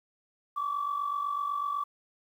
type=tone pair together; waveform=sine; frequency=1108.7 / 1156.7 Hz; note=C#6 / D6; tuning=0 / -27 cents; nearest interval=minor second; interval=73 cents; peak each=-34 / -29 dBFS; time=0.56-1.84 s; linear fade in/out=10 ms; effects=tanh soft clip ceiling -23 dBFS + 10-bit